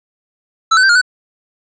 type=tone with pitch steps; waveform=square; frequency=1322 / 1511 / 1564 / 1420 / 1498 Hz; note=E6 / F#6 / G6 / F6 / F#6; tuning=+5 / +36 / -4 / +28 / +21 cents; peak=-8 dBFS; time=0.71-1.015 s; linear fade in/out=10 ms; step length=61 ms; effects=resampled to 16000 Hz + 8-bit